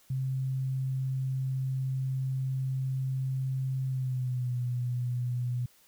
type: tone with pitch glide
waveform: sine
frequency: 131.9 to 123.07 Hz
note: C3 to B2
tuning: +14 to -6 cents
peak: -28 dBFS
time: 0.1-5.66 s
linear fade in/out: 5 ms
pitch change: -120 cents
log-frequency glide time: 3.85-4.56 s
effects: white hiss -62 dBFS RMS until 5.87 s